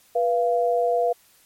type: tone pair together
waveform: sine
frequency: 487.6 / 689 Hz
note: B4 / F5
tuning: -22 / -24 cents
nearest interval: tritone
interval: 598 cents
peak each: -21 dBFS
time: 0.15-1.13 s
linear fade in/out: 10 ms
effects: white hiss -57 dBFS RMS until 1.45 s + MP3 64 kbps